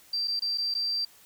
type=tone with dropouts; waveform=sine; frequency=4699 Hz; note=D8; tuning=in tune; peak=-26 dBFS; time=0.13-1.05 s; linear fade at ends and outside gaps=5 ms; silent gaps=0.275-0.279 / 0.395-0.42 / 0.576-0.581 / 0.741-0.749 s; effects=white hiss -56 dBFS RMS until 1.25 s